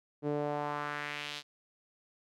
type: tone with band-pass filter sweep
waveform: sawtooth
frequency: 146.83 Hz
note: D3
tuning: in tune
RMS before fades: -36 dBFS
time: 0.22-1.43 s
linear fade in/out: 50 ms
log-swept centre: 370 to 4100 Hz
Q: 1.9
effects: none